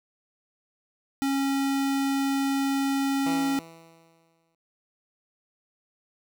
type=tone; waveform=square; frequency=274.2 Hz; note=C#4; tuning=19 cents flat; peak=-24 dBFS; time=1.22-3.59 s; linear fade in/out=0 ms
type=tone with exponential decay; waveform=10% pulse; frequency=164.81 Hz; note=E3; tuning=in tune; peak=-24 dBFS; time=3.26-4.55 s; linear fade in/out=2 ms; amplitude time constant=280 ms
effects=none